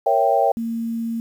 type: chord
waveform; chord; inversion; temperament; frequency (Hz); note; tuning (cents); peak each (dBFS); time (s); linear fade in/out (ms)
sine; A# diminished seventh; none; equal with one note detuned; 466.2 / 554.4 / 665 / 784; A#4 / C#5 / E5 / G5; 0 / 0 / +15 / 0; -23 / -20 / -20 / -18; 0.06-0.52; 5
type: tone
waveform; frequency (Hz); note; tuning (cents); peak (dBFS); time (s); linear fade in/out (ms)
sine; 229.4; A#3; -28; -22; 0.57-1.2; 0
effects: 8-bit